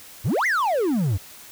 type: exponential two-way sweep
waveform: triangle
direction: up then down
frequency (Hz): 85.3 to 2173 to 85.3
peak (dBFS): -17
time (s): 0.24-1.18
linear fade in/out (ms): 20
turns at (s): 0.46
effects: white hiss -44 dBFS RMS until 1.51 s